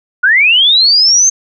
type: linear sweep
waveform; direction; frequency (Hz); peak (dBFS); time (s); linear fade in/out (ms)
sine; up; 1408 to 6390; -5; 0.23-1.3; 10
effects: none